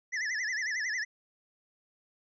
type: tone with vibrato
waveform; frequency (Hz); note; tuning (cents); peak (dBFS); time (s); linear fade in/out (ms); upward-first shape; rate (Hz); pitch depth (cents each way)
square; 1864.7; A#6; 0; -31; 0.12-1.05; 20; sine; 11; 170
effects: resampled to 16000 Hz